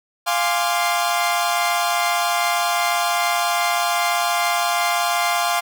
sawtooth chord, D half-diminished seventh, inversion first, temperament equal with one note detuned, 698.5 / 824.4 / 1046.5 / 1174.7 Hz, F5 / Ab5 / C6 / D6, 0 / -13 / 0 / 0 cents, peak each -17 / -22 / -20 / -23 dBFS, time 0.26-5.61 s, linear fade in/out 20 ms, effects none

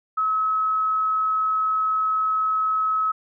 sine tone, 1286 Hz, E6, 43 cents flat, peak -19 dBFS, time 0.17-3.12 s, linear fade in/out 10 ms, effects none

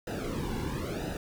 brown noise with flanger, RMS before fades -34 dBFS, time 0.07-1.17 s, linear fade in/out 2 ms, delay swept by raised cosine 0.9 to 1.62 ms, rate 0.99 Hz, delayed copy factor -0.85, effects none

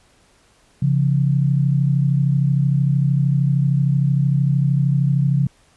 sine tone pair together, 136.89 / 170 Hz, C#3 / F3, -21 / -46 cents, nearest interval major third, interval 375 cents, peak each -15 / -20 dBFS, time 0.82-5.47 s, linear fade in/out 5 ms, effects pink hiss -56 dBFS RMS until 5.76 s + resampled to 24000 Hz

